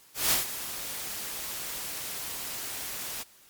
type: noise with ADSR envelope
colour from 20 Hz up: white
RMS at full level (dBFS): -23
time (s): 0.14-3.24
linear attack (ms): 170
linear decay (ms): 140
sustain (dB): -13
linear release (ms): 24
effects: white hiss -57 dBFS RMS until 3.49 s + MP3 96 kbps